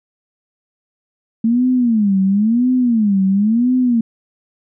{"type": "tone with vibrato", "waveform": "sine", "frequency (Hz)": 220.6, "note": "A3", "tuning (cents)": 5, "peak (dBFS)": -11, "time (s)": [1.44, 4.01], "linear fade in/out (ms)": 5, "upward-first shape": "sine", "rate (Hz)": 0.97, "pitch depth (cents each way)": 250, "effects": []}